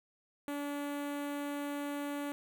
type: tone with notch filter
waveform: sawtooth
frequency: 287.6 Hz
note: D4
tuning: 36 cents flat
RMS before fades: -38 dBFS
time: 0.48-2.32 s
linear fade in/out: 0 ms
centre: 5100 Hz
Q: 1
effects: none